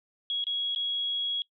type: tone with dropouts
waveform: sine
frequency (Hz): 3322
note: G#7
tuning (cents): 0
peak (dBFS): -27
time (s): 0.3-1.42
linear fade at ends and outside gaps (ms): 1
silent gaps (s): 0.441-0.468 / 0.749-0.76
effects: noise-tail reverb RT60 0.1 s tail -22 dB re dry